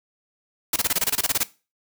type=noise bursts; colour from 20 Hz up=white; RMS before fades=-21 dBFS; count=13; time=0.73-1.434 s; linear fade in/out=5 ms; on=32 ms; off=24 ms; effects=noise-tail reverb RT60 0.3 s tail -18 dB re dry